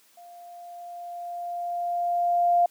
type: tone with level ramp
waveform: sine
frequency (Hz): 698.5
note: F5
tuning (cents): 0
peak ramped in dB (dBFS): -45 to -16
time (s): 0.17-2.66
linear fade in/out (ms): 5
effects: white hiss -60 dBFS RMS until 2.7 s + high-pass 200 Hz 12 dB/octave